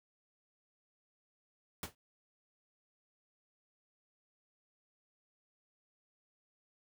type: noise with exponential decay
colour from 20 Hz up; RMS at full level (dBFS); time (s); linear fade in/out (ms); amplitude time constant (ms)
pink; -36; 1.83-1.95; 2; 24
effects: high-pass 60 Hz 12 dB/octave